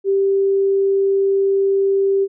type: tone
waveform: sine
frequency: 392 Hz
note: G4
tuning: in tune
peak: -13 dBFS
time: 0.04-2.28 s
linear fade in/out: 50 ms
effects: none